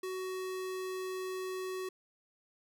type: tone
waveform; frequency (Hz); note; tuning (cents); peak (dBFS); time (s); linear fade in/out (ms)
square; 373.4; F#4; +16; -37; 0.03-1.89; 5
effects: none

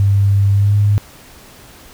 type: tone with pitch glide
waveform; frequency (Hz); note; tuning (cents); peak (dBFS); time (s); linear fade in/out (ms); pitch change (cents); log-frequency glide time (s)
sine; 99.6 to 102.64; G2 to G#2; +28 to -20; -9; 0-0.98; 0; +52; 0.54-0.74
effects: pink hiss -41 dBFS RMS until 1.93 s

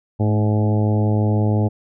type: harmonic tone with a mistuned harmonic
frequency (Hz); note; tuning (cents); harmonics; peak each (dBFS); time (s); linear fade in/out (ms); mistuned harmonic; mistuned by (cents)
105.9; G#2; +34; 1 / 2 / 3 / 4 / 5 / 6 / 7 / 8; -16 / -22 / -26 / -28 / -30 / -32 / -33 / -34; 0.19-1.69; 20; 2; +25
effects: none

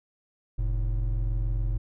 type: tone pair together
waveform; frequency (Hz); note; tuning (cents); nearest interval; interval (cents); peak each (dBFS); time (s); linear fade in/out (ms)
triangle; 43.65 / 110; F1 / A2; 0 / 0; octave + major third; 1600; -23 / -29; 0.58-1.78; 10
effects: none

